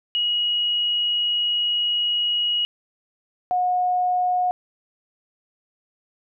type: tone pair in turn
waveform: sine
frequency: 2900 / 725 Hz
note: F#7 / F#5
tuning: -35 / -35 cents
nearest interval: 2 octaves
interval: 2400 cents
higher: first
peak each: -19 / -18 dBFS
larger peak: second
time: 0.15-2.65 / 3.51-4.51 s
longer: first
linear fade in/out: 0 ms
effects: none